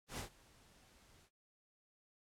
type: noise with ADSR envelope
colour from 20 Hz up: pink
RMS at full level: -42 dBFS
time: 0.08-1.3 s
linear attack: 100 ms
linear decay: 110 ms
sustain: -24 dB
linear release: 61 ms
effects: low-pass 11000 Hz 12 dB/octave + AAC 64 kbps